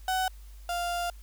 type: tone pair in turn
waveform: 35% pulse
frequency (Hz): 750 / 697.6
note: F#5 / F5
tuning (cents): +23 / -2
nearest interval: minor second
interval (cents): 125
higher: first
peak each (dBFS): -24 / -27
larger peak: first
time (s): 0.08-0.28 / 0.69-1.1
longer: second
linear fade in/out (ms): 2
effects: added 50 Hz sine -44 dBFS peak until 1.22 s + white hiss -60 dBFS RMS until 1.22 s